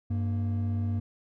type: tone pair together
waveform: triangle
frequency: 97.7 / 233.4 Hz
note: G2 / A#3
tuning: -5 / +2 cents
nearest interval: octave + minor third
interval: 1507 cents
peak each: -24 / -31 dBFS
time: 0.1-1 s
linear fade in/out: 10 ms
effects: tanh soft clip ceiling -20 dBFS